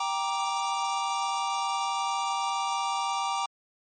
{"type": "chord", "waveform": "square", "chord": "G minor", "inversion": "none", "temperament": "just", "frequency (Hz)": [784, 940.8, 1176], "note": ["G5", "Bb5", "D6"], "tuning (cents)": [0, 16, 2], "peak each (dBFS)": -32, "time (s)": [0, 3.46], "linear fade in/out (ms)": 5, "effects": ["low-pass 11000 Hz 12 dB/octave", "MP3 32 kbps"]}